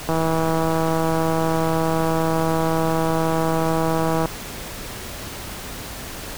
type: click train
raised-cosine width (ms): 1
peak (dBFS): -8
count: 676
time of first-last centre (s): 0.09-4.257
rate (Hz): 162
effects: pink hiss -33 dBFS RMS until 6.37 s